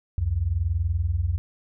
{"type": "tone pair together", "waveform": "sine", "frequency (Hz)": [67.94, 88.5], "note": ["C#2", "F2"], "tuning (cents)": [-34, 23], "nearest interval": "perfect fourth", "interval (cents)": 457, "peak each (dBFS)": [-26, -23], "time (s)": [0.18, 1.38], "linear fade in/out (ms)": 0, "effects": []}